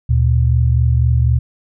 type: tone pair together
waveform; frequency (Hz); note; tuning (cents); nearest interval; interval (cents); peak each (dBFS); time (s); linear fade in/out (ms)
sine; 74.9 / 118.9; D2 / A#2; +35 / +35; minor sixth; 800; -13; 0.09-1.39; 10
effects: none